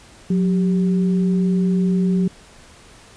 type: tone pair together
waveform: sine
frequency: 182.29 / 392 Hz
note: F#3 / G4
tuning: -26 / 0 cents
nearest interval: octave + minor second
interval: 1326 cents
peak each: -15 / -26 dBFS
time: 0.3-2.28 s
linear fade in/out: 5 ms
effects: pink hiss -46 dBFS RMS until 3.16 s + resampled to 22050 Hz